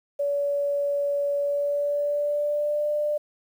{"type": "tone with pitch glide", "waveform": "sine", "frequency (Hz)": [570, 594.9], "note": ["C#5", "D5"], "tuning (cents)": [48, 22], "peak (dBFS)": -22, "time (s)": [0.19, 3.18], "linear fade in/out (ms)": 10, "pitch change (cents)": 74, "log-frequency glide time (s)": [1.39, 2.87], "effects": ["9-bit"]}